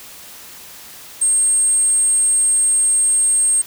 sine tone, 8500 Hz, C9, 26 cents sharp, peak -12 dBFS, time 1.21-3.62 s, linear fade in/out 10 ms, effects white hiss -38 dBFS RMS until 3.66 s

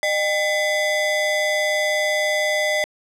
square ring-modulated tone, 701 Hz, F5, 6 cents sharp, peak -16 dBFS, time 0.03-2.84 s, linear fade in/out 0 ms, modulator 1310 Hz, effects low-pass 11000 Hz 12 dB/octave

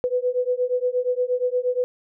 sine beating tone pair, 493.9 / 502.4 Hz, B4 / B4, 0 / +30 cents, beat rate 8.5 Hz, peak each -23 dBFS, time 0.04-1.84 s, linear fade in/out 0 ms, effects none

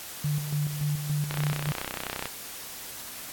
sine tone with tremolo, 147.7 Hz, D3, 10 cents sharp, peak -24 dBFS, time 0.24-1.72 s, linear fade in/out 5 ms, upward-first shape square, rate 3.5 Hz, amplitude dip 55%
click train, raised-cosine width 0.3 ms, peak -15 dBFS, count 31, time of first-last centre 1.31-2.256 s, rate 31.7 Hz
effects white hiss -40 dBFS RMS until 3.32 s + AAC 64 kbps

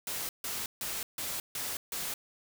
white noise bursts, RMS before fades -36 dBFS, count 6, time 0.07-2.14 s, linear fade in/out 2 ms, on 220 ms, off 150 ms, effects none

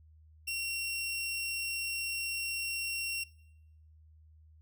sawtooth tone, 2736 Hz, F7, 36 cents flat, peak -30 dBFS, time 0.47-3.24 s, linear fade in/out 10 ms, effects noise-tail reverb RT60 0.8 s tail -21 dB re dry + added 78 Hz sine -56 dBFS peak until 4.61 s

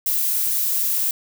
violet noise, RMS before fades -21 dBFS, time 0.06-1.11 s, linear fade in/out 2 ms, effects none

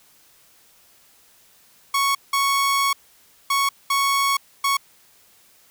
sawtooth tone bursts at uneven times, 1108.7 Hz, C#6, in tune, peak -14 dBFS, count 5, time 1.94-2.15 / 2.33-2.93 / 3.5-3.69 / 3.9-4.37 / 4.64-4.77 s, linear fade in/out 5 ms, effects white hiss -55 dBFS RMS until 5.7 s

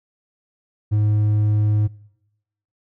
sine tone with hard clipping, 105.5 Hz, G#2, 28 cents sharp, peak -16 dBFS, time 0.91-1.88 s, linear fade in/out 20 ms, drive 3 dB, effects noise-tail reverb RT60 0.9 s tail -23 dB re dry

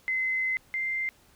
sine tone pair in turn, 2052 / 2089 Hz, C7 / C7, -34 / -3 cents, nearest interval unison, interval 31 cents, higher second, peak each -25 / -27 dBFS, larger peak first, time 0.08-0.57 / 0.74-1.09 s, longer first, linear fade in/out 0 ms, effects pink hiss -60 dBFS RMS until 1.35 s

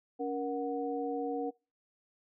sine tone cluster, 281.8 / 471.7 / 738 Hz, C#4 / A#4 / F#5, +29 / +20 / -5 cents, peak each -36 / -35 / -38 dBFS, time 0.19-1.51 s, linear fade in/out 20 ms, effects noise-tail reverb RT60 0.3 s tail -25 dB re dry

